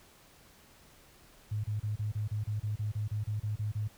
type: tone bursts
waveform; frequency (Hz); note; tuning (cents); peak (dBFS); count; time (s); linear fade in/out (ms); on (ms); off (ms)
sine; 105.8; G#2; +33; -30; 15; 1.51-3.88; 10; 130; 30
effects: pink hiss -59 dBFS RMS until 3.97 s